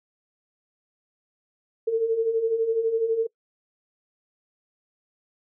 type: beating tone pair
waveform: sine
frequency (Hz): 442.3 / 454.3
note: A4 / A#4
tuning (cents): +9 / -45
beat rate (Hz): 12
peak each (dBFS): -28 / -21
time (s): 1.87-3.27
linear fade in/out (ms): 10
effects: noise-tail reverb RT60 0.1 s tail -24 dB re dry